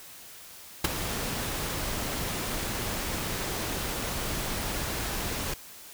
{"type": "noise with ADSR envelope", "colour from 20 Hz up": "pink", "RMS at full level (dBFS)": -20, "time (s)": [0.84, 5.54], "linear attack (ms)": 8, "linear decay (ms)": 13, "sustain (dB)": -12, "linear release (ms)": 4, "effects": ["white hiss -47 dBFS RMS until 5.93 s"]}